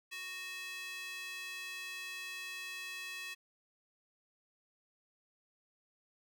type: tone with high-pass filter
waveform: square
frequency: 370 Hz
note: F#4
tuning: in tune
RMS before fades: -44 dBFS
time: 0.11-3.35 s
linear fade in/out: 20 ms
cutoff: 2300 Hz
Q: 2.7
effects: none